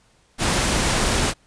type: noise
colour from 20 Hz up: pink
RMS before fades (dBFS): -20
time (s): 0.38-1.34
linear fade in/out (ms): 50
effects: pink hiss -59 dBFS RMS until 1.46 s + resampled to 22050 Hz